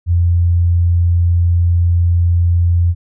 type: tone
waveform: sine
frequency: 86.4 Hz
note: F2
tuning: 18 cents flat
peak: -9 dBFS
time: 0.06-2.95 s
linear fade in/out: 50 ms
effects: none